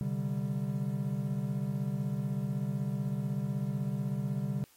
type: chord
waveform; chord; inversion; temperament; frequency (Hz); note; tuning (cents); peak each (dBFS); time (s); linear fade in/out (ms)
triangle; C suspended second; none; equal; 130.81 / 146.83 / 196; C3 / D3 / G3; 0 / 0 / 0; -33; 0.01-4.64; 0
effects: white hiss -63 dBFS RMS until 4.76 s + AAC 48 kbps